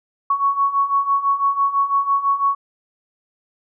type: beating tone pair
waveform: sine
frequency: 1108.7 / 1114.7 Hz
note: C#6 / C#6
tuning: 0 / +9 cents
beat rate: 6 Hz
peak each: -21 / -17 dBFS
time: 0.3-2.55 s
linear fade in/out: 5 ms
effects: none